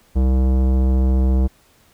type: tone with tanh clipping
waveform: sine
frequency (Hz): 64.8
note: C2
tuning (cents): -16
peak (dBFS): -15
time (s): 0.15-1.48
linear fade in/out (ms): 20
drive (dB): 17
effects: pink hiss -55 dBFS RMS until 1.93 s